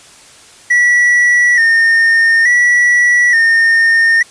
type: tone with vibrato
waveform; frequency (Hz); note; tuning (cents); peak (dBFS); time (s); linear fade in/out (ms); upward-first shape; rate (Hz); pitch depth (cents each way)
triangle; 1885; A#6; +19; -5; 0.7-4.23; 10; square; 0.57; 54
effects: white hiss -40 dBFS RMS until 4.3 s + resampled to 22050 Hz